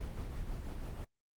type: noise with tremolo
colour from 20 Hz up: brown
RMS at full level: -39 dBFS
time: 0-1.05 s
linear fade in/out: 10 ms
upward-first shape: triangle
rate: 6.1 Hz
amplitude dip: 40%
effects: noise-tail reverb RT60 0.1 s tail -21 dB re dry + Opus 24 kbps